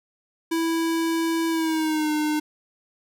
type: tone with pitch glide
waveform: square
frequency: 329.2 to 303.6 Hz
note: E4 to D#4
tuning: -2 to -42 cents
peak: -22 dBFS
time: 0.51-2.4 s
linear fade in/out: 10 ms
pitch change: -140 cents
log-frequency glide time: 1.49-2.11 s
effects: none